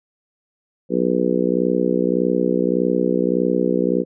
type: harmonic tone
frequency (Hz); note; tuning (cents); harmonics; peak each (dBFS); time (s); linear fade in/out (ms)
61.7; B1; -1; 3 / 4 / 5 / 6 / 7 / 8; -23 / -23 / -23 / -23 / -23 / -23; 0.89-4.05; 50
effects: none